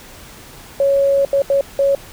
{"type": "tone bursts at uneven times", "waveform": "sine", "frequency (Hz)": 554.4, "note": "C#5", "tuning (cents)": 0, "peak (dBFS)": -11, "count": 4, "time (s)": [[0.8, 1.25], [1.33, 1.42], [1.5, 1.61], [1.79, 1.95]], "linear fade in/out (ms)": 2, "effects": ["pink hiss -39 dBFS RMS until 2.12 s"]}